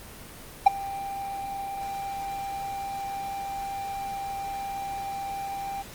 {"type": "tone with ADSR envelope", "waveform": "triangle", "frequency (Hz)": 790, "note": "G5", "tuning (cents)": 13, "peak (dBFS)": -6, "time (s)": [0.66, 5.83], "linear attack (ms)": 9, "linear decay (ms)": 14, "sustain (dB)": -23, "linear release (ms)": 19, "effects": ["pink hiss -44 dBFS RMS until 5.94 s", "Opus 24 kbps"]}